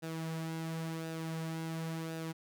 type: tone with flanger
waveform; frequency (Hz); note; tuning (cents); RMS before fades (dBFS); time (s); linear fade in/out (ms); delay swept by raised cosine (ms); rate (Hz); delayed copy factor
sawtooth; 162.3; E3; -27; -39; 0.02-2.33; 20; 0.92 to 4.52; 0.94; -0.5
effects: none